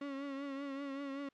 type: tone with vibrato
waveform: 35% pulse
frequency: 277.2 Hz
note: C#4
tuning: in tune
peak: -38 dBFS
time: 0.01-1.29 s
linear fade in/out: 5 ms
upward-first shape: triangle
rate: 5.2 Hz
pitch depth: 56 cents each way
effects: white hiss -75 dBFS RMS until 1.33 s + low-pass 3000 Hz 12 dB/octave

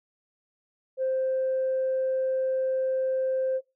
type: tone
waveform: sine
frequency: 523.3 Hz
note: C5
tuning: in tune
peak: -23 dBFS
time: 0.97-3.61 s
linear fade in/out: 50 ms
effects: noise-tail reverb RT60 0.2 s tail -17 dB re dry + tanh soft clip ceiling -20 dBFS

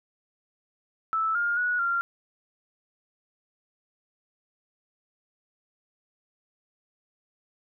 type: tone with pitch steps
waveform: sine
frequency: 1314 / 1412 / 1463 / 1385 Hz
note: E6 / F6 / F#6 / F6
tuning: -6 / +19 / -20 / -15 cents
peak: -23 dBFS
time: 1.13-2.01 s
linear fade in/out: 0 ms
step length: 220 ms
effects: none

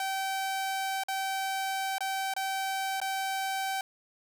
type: tone with dropouts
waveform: sawtooth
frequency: 772 Hz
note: G5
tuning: 27 cents flat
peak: -26 dBFS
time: 0-3.81 s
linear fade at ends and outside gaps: 2 ms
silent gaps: 1.036-1.084 / 1.983-2.006 / 2.338-2.364 / 3.002-3.015 s
effects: none

